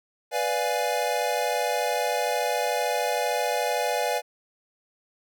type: chord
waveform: square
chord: B diminished seventh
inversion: none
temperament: equal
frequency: 493.9 / 587.3 / 698.5 / 830.6 Hz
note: B4 / D5 / F5 / Ab5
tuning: 0 / 0 / 0 / 0 cents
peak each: -30 dBFS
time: 0.31-4.22 s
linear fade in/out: 50 ms
effects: none